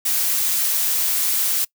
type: noise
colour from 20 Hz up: blue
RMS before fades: -20 dBFS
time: 0.05-1.65 s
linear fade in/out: 10 ms
effects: noise-tail reverb RT60 0.1 s tail -24 dB re dry